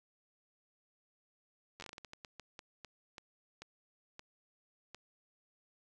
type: slowing click train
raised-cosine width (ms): 0.2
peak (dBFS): -30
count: 18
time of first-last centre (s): 1.8-4.946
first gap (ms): 10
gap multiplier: 1.31
effects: none